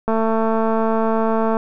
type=click train; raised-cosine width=1 ms; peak=-7 dBFS; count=333; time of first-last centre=0.08-1.569 s; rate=223 Hz; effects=none